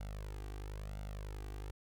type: tone with flanger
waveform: sawtooth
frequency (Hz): 50.9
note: G#1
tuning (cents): -34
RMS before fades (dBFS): -44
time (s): 0-1.71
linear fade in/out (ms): 5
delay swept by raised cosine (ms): 1.4 to 2.6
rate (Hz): 1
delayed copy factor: +0.8
effects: none